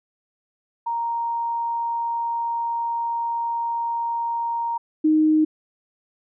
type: tone pair in turn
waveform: sine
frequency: 932.3 / 310.4 Hz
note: A#5 / D#4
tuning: 0 / -4 cents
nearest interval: octave + perfect fifth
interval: 1904 cents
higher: first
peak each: -22 / -14 dBFS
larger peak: second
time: 0.86-4.78 / 5.04-5.45 s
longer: first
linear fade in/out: 10 ms
effects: none